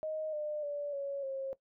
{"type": "tone with pitch steps", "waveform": "sine", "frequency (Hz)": [624, 601.4, 579.5, 558.5, 538.2], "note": ["D#5", "D5", "D5", "C#5", "C5"], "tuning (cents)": [5, 41, -23, 13, 49], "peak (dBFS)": -34, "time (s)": [0.03, 1.53], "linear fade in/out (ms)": 0, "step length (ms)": 300, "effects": ["noise-tail reverb RT60 0.1 s tail -18 dB re dry"]}